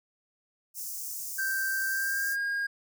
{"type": "high-pass noise", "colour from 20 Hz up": "white", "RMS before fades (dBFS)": -37, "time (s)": [0.74, 2.37], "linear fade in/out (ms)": 50, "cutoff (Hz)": 5400, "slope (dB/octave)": 48}
{"type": "tone with pitch glide", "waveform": "triangle", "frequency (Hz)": [1568, 1624.2], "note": ["G6", "G#6"], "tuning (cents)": [0, -39], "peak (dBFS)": -26, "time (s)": [1.38, 2.67], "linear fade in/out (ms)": 10, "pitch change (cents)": 61, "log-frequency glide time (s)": [1.87, 2.39]}
{"effects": []}